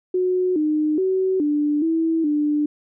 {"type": "tone with pitch steps", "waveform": "sine", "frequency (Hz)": [366.4, 305.3, 377.1, 295.5, 325.7, 296.9], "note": ["F#4", "D#4", "F#4", "D4", "E4", "D4"], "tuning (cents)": [-17, -33, 33, 11, -21, 19], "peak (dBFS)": -17, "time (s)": [0.14, 2.66], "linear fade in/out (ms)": 5, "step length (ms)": 420, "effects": []}